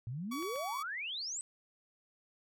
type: exponential sweep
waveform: sine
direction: up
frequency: 109.9 to 8320 Hz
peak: -37 dBFS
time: 0.07-1.41 s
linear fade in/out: 0 ms
type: tone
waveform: sawtooth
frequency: 1133 Hz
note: C#6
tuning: 37 cents sharp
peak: -36 dBFS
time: 0.31-0.83 s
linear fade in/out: 10 ms
type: clicks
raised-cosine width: 0.3 ms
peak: -36 dBFS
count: 2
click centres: 0.426 / 0.559 s
effects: none